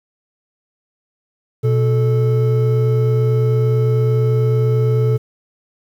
triangle tone pair together, 122.4 / 436.2 Hz, B2 / A4, -15 / -15 cents, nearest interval octave + minor seventh, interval 2200 cents, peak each -11 / -17 dBFS, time 1.63-5.18 s, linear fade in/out 20 ms, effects 8-bit

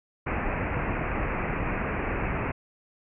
pink low-pass noise, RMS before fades -29 dBFS, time 0.26-2.52 s, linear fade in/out 10 ms, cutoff 2600 Hz, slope 96 dB/octave, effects none

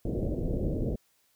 pink low-pass noise, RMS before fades -30 dBFS, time 0.05-0.96 s, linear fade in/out 5 ms, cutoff 570 Hz, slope 48 dB/octave, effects white hiss -69 dBFS RMS until 1.35 s

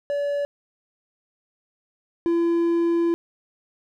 triangle tone pair in turn, 573 / 338.5 Hz, D5 / E4, -43 / +46 cents, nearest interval major sixth, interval 911 cents, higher first, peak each -20 / -16 dBFS, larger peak second, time 0.1-0.45 / 2.26-3.14 s, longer second, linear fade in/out 0 ms, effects none

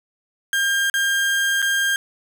35% pulse tone with dropouts, 1603 Hz, G6, 38 cents sharp, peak -16 dBFS, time 0.53-1.96 s, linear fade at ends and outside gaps 1 ms, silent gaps 0.899-0.94 / 1.619-1.625 s, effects none

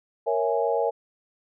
sine chord, A# half-diminished seventh, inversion none, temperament equal, 466.2 / 554.4 / 659.3 / 830.6 Hz, A#4 / C#5 / E5 / G#5, 0 / 0 / 0 / 0 cents, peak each -25 / -27 / -28 / -28 dBFS, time 0.26-0.91 s, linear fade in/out 20 ms, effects none

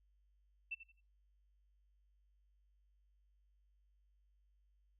sine tone with echo, 2672 Hz, E7, 23 cents sharp, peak -39 dBFS, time 0.71-0.75 s, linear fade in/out 10 ms, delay 86 ms, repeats 3, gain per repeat -12 dB, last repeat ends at 1.008 s, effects noise-tail reverb RT60 0.2 s tail -20 dB re dry + added 50 Hz sine -70 dBFS peak until 4.99 s

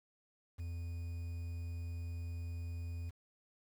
triangle tone with quantisation, 85 Hz, F2, 46 cents flat, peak -37 dBFS, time 0.58-3.11 s, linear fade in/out 20 ms, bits 10, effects none

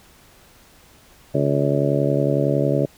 harmonic tone, 70.9 Hz, C#2, 40 cents sharp, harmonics 2 / 3 / 4 / 5 / 6 / 7 / 8 / 9, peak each -21 / -30 / -24 / -26 / -25 / -32 / -23 / -28 dBFS, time 1.34-2.86 s, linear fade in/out 10 ms, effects pink hiss -51 dBFS RMS until 2.97 s

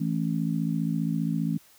harmonic tone, 55 Hz, A1, in tune, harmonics 3 / 4 / 5, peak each -27 / -29 / -31 dBFS, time 0-1.58 s, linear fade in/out 10 ms, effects white hiss -57 dBFS RMS until 1.78 s

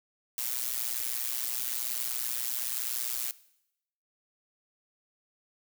blue noise with amplitude modulation, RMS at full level -29 dBFS, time 0.38-3.31 s, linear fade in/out 2 ms, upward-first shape sine, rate 121 Hz, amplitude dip 90%, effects noise-tail reverb RT60 0.8 s tail -19 dB re dry

